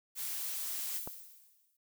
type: noise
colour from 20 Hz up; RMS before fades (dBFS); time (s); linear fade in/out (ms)
blue; -38; 0.15-1.01; 50
type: noise with exponential decay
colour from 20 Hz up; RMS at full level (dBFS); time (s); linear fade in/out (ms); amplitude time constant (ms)
violet; -38; 0.94-1.77; 5; 180
type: click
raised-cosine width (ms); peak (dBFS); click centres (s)
1; -27; 1.075
effects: none